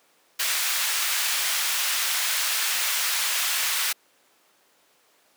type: high-pass noise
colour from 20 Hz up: pink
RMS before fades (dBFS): -25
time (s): 0.39-3.93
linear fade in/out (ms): 10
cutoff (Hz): 1700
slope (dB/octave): 12
effects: pink hiss -61 dBFS RMS until 5.36 s + high-pass 400 Hz 12 dB/octave